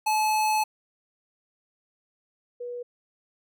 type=tone pair in turn; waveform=square / sine; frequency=861 / 486 Hz; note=A5 / B4; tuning=-38 / -28 cents; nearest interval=minor seventh; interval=990 cents; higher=first; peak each=-22 / -32 dBFS; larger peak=first; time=0.06-0.64 / 2.6-2.83 s; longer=first; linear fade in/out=10 ms; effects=none